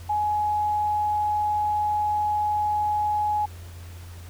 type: tone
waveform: sine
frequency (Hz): 840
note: G#5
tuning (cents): +19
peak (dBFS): -21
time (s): 0.09-3.46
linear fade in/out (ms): 10
effects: added 87 Hz sine -38 dBFS peak until 4.29 s + pink hiss -49 dBFS RMS until 4.29 s